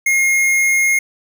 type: tone with hard clipping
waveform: sine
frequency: 2144 Hz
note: C7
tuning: 42 cents sharp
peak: -13 dBFS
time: 0.06-0.99 s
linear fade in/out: 5 ms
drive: 17 dB
effects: none